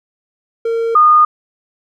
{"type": "tone pair in turn", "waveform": ["triangle", "sine"], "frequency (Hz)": [458.6, 1224.3], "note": ["A#4", "D#6"], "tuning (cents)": [-28, -28], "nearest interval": "octave + perfect fourth", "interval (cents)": 1700, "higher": "second", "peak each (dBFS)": [-12, -5], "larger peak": "second", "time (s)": [[0.65, 0.95], [0.95, 1.25]], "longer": "neither", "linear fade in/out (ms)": 5, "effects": []}